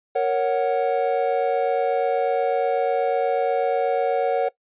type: chord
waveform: triangle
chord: F# major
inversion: first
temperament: equal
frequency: 466.2 / 554.4 / 740 Hz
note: A#4 / C#5 / F#5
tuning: 0 / 0 / 0 cents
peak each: -21 dBFS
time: 0.15-4.49 s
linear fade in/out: 10 ms
effects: noise-tail reverb RT60 0.1 s tail -20 dB re dry + resampled to 8000 Hz